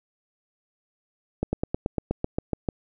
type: slowing click train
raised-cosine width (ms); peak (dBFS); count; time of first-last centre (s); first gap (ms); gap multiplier
2; -11; 11; 1.43-2.688; 100; 1.05
effects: none